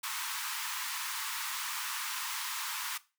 pink high-pass noise, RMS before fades -37 dBFS, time 0.03-2.98 s, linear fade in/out 10 ms, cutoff 890 Hz, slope 96 dB/octave, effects noise-tail reverb RT60 0.3 s tail -18 dB re dry

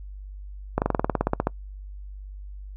slowing click train, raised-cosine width 1 ms, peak -7 dBFS, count 14, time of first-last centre 0.78-1.471 s, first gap 39 ms, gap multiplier 1.05, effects noise-tail reverb RT60 0.1 s tail -24 dB re dry + added 49 Hz sine -36 dBFS peak until 2.76 s

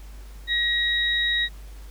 sine tone pair together, 1900 / 3806 Hz, A#6 / A#7, +33 / +35 cents, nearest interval octave, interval 1202 cents, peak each -23 dBFS, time 0.47-1.49 s, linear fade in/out 50 ms, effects added 50 Hz sine -38 dBFS peak until 1.9 s + pink hiss -52 dBFS RMS until 1.9 s

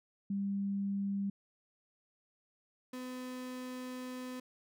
sine / 35% pulse tone pair in turn, 198.6 / 253.3 Hz, G3 / B3, +23 / +44 cents, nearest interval major third, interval 421 cents, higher second, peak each -32 / -39 dBFS, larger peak first, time 0.3-1.3 / 2.93-4.4 s, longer second, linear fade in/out 5 ms, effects none

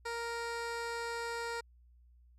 15% pulse tone, 466.7 Hz, A#4, 2 cents sharp, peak -30 dBFS, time 0.05-1.61 s, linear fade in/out 10 ms, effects added 60 Hz sine -59 dBFS peak until 2.38 s + low-pass 9000 Hz 12 dB/octave

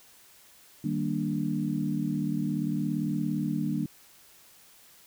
sine chord, Eb major seventh, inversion none, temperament equal, 155.56 / 196 / 233.1 / 293.7 Hz, Eb3 / G3 / Bb3 / D4, 0 / 0 / 0 / 0 cents, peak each -32 dBFS, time 0.84-3.86 s, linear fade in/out 5 ms, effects white hiss -56 dBFS RMS until 5.06 s

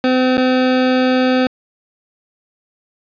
25% pulse tone with dropouts, 256 Hz, C4, 38 cents flat, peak -8 dBFS, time 0.04-1.47 s, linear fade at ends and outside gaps 1 ms, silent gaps 0.371-0.379 s, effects resampled to 11025 Hz + 8-bit

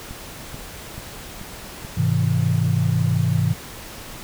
click train, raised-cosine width 5 ms, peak -22 dBFS, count 5, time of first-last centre 0.11-1.849 s, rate 2.3 Hz
sine chord, Ab augmented, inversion none, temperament just, 103.83 / 129.78 / 162.23 Hz, Ab2 / C3 / E3, 0 / -14 / -27 cents, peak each -21 dBFS, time 1.97-3.54 s, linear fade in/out 10 ms
effects pink hiss -37 dBFS RMS until 4.23 s

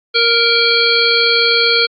harmonic tone with a mistuned harmonic, 466.2 Hz, A#4, in tune, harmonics 1 / 3 / 5 / 7 / 9 / 10, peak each -17 / -17 / -17 / -17 / -17 / -17 dBFS, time 0.14-1.87 s, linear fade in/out 20 ms, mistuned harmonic 10, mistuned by -66 cents, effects AAC 64 kbps

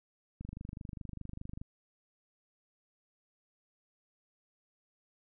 click train, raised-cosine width 5 ms, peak -30 dBFS, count 31, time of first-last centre 0.41-1.615 s, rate 24.9 Hz, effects none

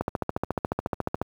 click train, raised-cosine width 1 ms, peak -11 dBFS, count 18, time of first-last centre 0.01-1.216 s, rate 14.1 Hz, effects high-pass 60 Hz 12 dB/octave + 8-bit

